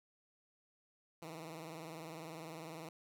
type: tone with vibrato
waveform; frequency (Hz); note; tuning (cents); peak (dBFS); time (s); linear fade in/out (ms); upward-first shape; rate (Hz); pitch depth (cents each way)
10% pulse; 161.9; E3; -31; -38; 1.22-2.89; 2; sine; 20; 98
effects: none